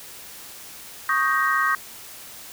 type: chord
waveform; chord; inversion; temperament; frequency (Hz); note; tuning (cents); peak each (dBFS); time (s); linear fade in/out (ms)
sine; Eb dominant seventh; third; equal with one note detuned; 1108.7 / 1244.5 / 1568 / 1876.5; Db6 / Eb6 / G6 / Bb6; 0 / 0 / 0 / +11; -24; 1.09-1.75; 2
effects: white hiss -41 dBFS RMS until 2.52 s